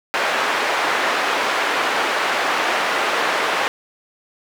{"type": "band-pass noise", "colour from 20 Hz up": "white", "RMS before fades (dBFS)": -20, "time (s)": [0.14, 3.68], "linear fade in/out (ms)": 0, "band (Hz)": [450, 1800], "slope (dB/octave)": 12, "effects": []}